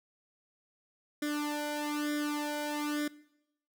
sawtooth tone with flanger, 296.1 Hz, D4, 14 cents sharp, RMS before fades -34 dBFS, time 1.22-3.08 s, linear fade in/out 5 ms, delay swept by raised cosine 0.56 to 1.33 ms, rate 1.1 Hz, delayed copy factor +0.9, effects noise-tail reverb RT60 0.8 s tail -20 dB re dry

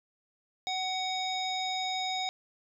harmonic tone with a mistuned harmonic, 749 Hz, F#5, 21 cents sharp, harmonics 1 / 3 / 5 / 7 / 9, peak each -33 / -39 / -34 / -43 / -47 dBFS, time 0.67-2.29 s, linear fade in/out 0 ms, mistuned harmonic 7, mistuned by -49 cents, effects 11-bit

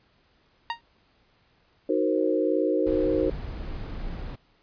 sawtooth tone with exponential decay, 932.3 Hz, A#5, in tune, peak -19 dBFS, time 0.7-0.81 s, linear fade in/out 1 ms, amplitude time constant 22 ms
sine chord, C half-diminished seventh, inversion first, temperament equal with one note detuned, 311.1 / 370 / 466.2 / 528.1 Hz, Eb4 / Gb4 / Bb4 / C5, 0 / 0 / 0 / +16 cents, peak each -26 / -27 / -27 / -27 dBFS, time 1.89-3.3 s, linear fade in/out 5 ms
brown noise, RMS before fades -34 dBFS, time 2.86-4.36 s, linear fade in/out 10 ms
effects pink hiss -64 dBFS RMS until 4.62 s + resampled to 11025 Hz

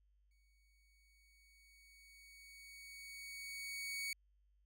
sawtooth tone with exponential growth, 2239 Hz, C#7, 17 cents sharp, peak -36 dBFS, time 0.31-4.13 s, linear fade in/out 2 ms, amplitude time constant 830 ms, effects added 50 Hz sine -70 dBFS peak until 4.65 s

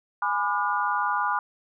sine chord, G# diminished seventh, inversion none, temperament just, 830.6 / 996.7 / 1196.1 / 1435.3 Hz, G#5 / B5 / D6 / F6, 0 / +16 / +31 / +47 cents, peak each -29 / -27 / -28 / -29 dBFS, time 0.22-1.39 s, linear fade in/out 2 ms, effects none

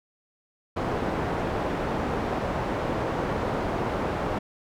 white low-pass noise, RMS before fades -28 dBFS, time 0.76-4.39 s, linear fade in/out 10 ms, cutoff 770 Hz, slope 12 dB/octave, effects none

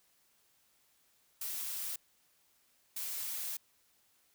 blue noise bursts at uneven times, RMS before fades -39 dBFS, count 2, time 1.41-1.96 / 2.96-3.57 s, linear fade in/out 5 ms, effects white hiss -71 dBFS RMS until 4.34 s

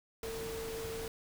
sine tone in noise, 450.8 Hz, A4, 42 cents sharp, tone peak -39 dBFS, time 0.23-1.08 s, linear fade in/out 2 ms, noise pink, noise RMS -44 dBFS, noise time 0.23-1.08 s, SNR +2 dB, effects none

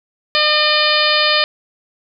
harmonic tone, 605 Hz, D#5, 49 cents flat, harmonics 1 / 2 / 3 / 4 / 5 / 6 / 7 / 8, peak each -20 / -20 / -20 / -20 / -20 / -20 / -20 / -20 dBFS, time 0.35-1.44 s, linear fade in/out 0 ms, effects none

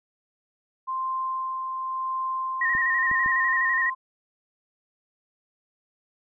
sine tone with tremolo, 1046.5 Hz, C6, in tune, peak -25 dBFS, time 0.87-3.95 s, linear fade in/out 20 ms, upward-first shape sine, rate 0.91 Hz, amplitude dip 30%
sine tone with vibrato, 1864.7 Hz, A#6, in tune, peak -21 dBFS, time 2.61-3.9 s, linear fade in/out 5 ms, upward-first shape square, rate 12 Hz, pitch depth 36 cents each way
clicks, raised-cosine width 3 ms, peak -26 dBFS, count 3, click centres 2.751 / 3.114 / 3.261 s
effects none

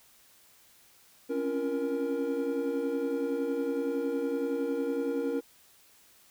triangle tone cluster, 269 / 279.8 / 341.8 / 470.3 Hz, C4 / C#4 / F4 / A#4, +48 / +16 / -37 / +15 cents, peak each -36 / -31 / -36 / -29 dBFS, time 1.29-5.41 s, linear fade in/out 20 ms, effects white hiss -60 dBFS RMS until 6.3 s

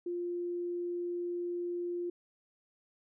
sine tone, 350 Hz, F4, 4 cents sharp, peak -33 dBFS, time 0.06-2.1 s, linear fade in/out 5 ms, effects none

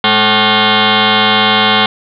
sine tone with frequency modulation, 1183 Hz, D6, 12 cents sharp, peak -7 dBFS, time 0.04-1.86 s, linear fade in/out 2 ms, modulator 324 Hz, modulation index 7.9, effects none

